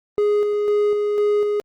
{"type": "tone with tremolo", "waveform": "triangle", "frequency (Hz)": 415.3, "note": "G#4", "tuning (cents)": 0, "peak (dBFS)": -13, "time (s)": [0.18, 1.6], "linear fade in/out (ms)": 0, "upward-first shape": "square", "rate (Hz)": 2, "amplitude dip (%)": 30, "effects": ["Opus 24 kbps"]}